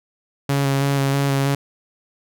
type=tone with vibrato; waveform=sawtooth; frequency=138.59 Hz; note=C#3; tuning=in tune; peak=-13 dBFS; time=0.49-1.55 s; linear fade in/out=5 ms; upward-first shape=square; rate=3.1 Hz; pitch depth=15 cents each way; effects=none